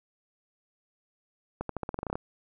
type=accelerating click train; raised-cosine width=1 ms; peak=-18 dBFS; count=12; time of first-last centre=1.61-2.155 s; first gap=83 ms; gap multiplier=0.89; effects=none